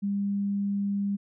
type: tone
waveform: sine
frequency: 200.5 Hz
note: G3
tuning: 39 cents sharp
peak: -25 dBFS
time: 0.02-1.17 s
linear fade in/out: 20 ms
effects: none